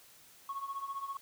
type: tone with tremolo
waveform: sine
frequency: 1102 Hz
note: C#6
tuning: 11 cents flat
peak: -32 dBFS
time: 0.49-1.17 s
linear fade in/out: 2 ms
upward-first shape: triangle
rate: 15 Hz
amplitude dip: 85%
effects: tanh soft clip ceiling -32 dBFS + white hiss -59 dBFS RMS until 1.21 s